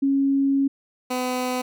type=tone pair in turn; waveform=sine / 15% pulse; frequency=274.9 / 252.3 Hz; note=C#4 / B3; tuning=-14 / +37 cents; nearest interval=minor second; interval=149 cents; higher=first; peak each=-17 dBFS; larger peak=neither; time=0.02-0.68 / 1.1-1.62 s; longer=first; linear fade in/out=10 ms; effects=none